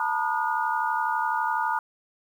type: tone cluster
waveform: sine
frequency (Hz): 890 / 962 / 1224 / 1445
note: A5 / B5 / D#6 / F#6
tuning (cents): +20 / -46 / -29 / -41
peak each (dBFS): -27 / -28 / -31 / -30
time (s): 0-1.79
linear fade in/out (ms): 2
effects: 9-bit